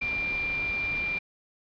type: tone in noise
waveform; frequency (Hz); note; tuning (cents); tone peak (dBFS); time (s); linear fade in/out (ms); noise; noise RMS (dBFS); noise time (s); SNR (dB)
sine; 2380; D7; +22; -27; 0.01-1.19; 10; pink; -39; 0.01-1.19; +9
effects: resampled to 11025 Hz